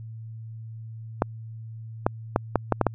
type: clicks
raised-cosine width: 1 ms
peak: -5 dBFS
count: 7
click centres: 1.221 / 2.065 / 2.361 / 2.557 / 2.723 / 2.813 / 2.867 s
effects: added 112 Hz sine -36 dBFS peak until 2.94 s